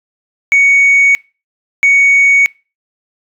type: tone pair in turn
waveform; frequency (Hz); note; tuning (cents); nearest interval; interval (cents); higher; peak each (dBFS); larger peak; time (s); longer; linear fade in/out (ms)
sine; 2232 / 2232; C#7 / C#7; +11 / +11; unison; 0; neither; -3; neither; 0.52-1.15 / 1.83-2.46; neither; 0
effects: noise-tail reverb RT60 0.3 s tail -25 dB re dry + tanh soft clip ceiling -3 dBFS